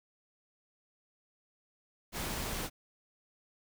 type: noise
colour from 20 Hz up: pink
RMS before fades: -37 dBFS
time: 2.12-2.7 s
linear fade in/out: 50 ms
effects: none